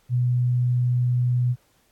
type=tone; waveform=sine; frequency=123.47 Hz; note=B2; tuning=in tune; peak=-18 dBFS; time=0.09-1.56 s; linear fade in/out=50 ms; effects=pink hiss -63 dBFS RMS until 1.91 s + AAC 64 kbps